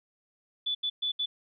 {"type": "tone bursts at uneven times", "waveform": "sine", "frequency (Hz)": 3469, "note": "A7", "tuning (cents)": -25, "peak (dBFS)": -27, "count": 4, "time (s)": [[0.66, 0.75], [0.83, 0.9], [1.02, 1.12], [1.19, 1.26]], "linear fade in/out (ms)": 10, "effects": []}